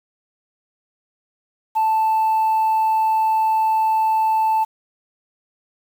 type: tone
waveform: sine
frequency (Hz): 880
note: A5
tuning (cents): 0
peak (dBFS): -13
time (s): 1.75-4.65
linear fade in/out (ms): 20
effects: tanh soft clip ceiling -13 dBFS + 7-bit